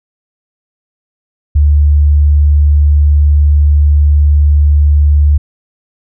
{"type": "tone", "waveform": "sine", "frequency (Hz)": 73.42, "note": "D2", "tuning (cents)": 0, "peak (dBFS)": -4, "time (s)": [1.55, 5.38], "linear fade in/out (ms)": 10, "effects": []}